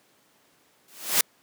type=noise with exponential growth; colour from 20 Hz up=white; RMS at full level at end=-17 dBFS; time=0.88-1.21 s; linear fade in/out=2 ms; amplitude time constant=71 ms; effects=pink hiss -62 dBFS RMS until 1.42 s + high-pass 200 Hz 12 dB/octave